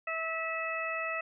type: harmonic tone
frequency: 650 Hz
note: E5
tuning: 24 cents flat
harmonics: 1 / 2 / 3 / 4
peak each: -38 / -37 / -37 / -37 dBFS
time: 0.07-1.21 s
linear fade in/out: 5 ms
effects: none